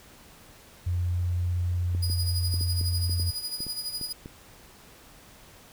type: tone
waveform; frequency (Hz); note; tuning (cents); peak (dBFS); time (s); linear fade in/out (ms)
sine; 88.4; F2; +22; -24; 0.86-3.31; 10
type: clicks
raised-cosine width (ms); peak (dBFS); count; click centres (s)
3; -26; 11; 1.949 / 2.099 / 2.541 / 2.611 / 2.812 / 3.096 / 3.198 / 3.605 / 3.667 / 4.013 / 4.259
type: tone with tremolo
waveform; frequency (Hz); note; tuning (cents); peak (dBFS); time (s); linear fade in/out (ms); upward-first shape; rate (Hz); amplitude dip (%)
sawtooth; 4928; D#8; -17; -26; 2.02-4.13; 10; sine; 12; 65
effects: pink hiss -52 dBFS RMS until 5.72 s